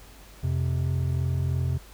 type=tone pair together; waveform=triangle; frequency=87.31 / 130.45 Hz; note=F2 / C3; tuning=0 / -5 cents; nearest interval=perfect fifth; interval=695 cents; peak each=-24 dBFS; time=0.43-1.78 s; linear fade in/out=10 ms; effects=added 50 Hz sine -48 dBFS peak until 1.93 s + pink hiss -51 dBFS RMS until 1.93 s